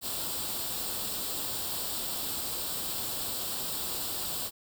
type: noise with comb filter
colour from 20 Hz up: white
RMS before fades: -34 dBFS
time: 0.01-4.51 s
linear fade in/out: 50 ms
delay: 0.24 ms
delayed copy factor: +0.65
effects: none